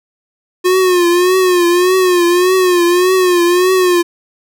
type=tone with vibrato; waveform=square; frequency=360 Hz; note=F#4; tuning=47 cents flat; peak=-9 dBFS; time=0.64-4.03 s; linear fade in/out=20 ms; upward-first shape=triangle; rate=1.7 Hz; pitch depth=85 cents each way; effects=none